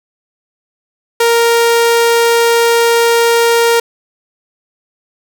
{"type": "tone", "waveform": "sawtooth", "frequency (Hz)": 466.2, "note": "A#4", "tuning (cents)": 0, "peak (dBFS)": -4, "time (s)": [1.2, 3.8], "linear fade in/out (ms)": 5, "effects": []}